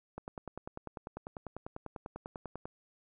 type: click train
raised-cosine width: 1 ms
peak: -27 dBFS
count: 26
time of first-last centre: 0.18-2.655 s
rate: 10.1 Hz
effects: none